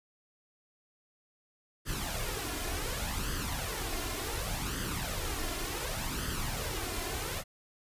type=noise with flanger; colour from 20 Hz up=pink; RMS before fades=-35 dBFS; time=1.85-7.44 s; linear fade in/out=50 ms; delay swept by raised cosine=0.63 to 2.93 ms; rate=0.68 Hz; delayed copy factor=+0.6; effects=resampled to 32000 Hz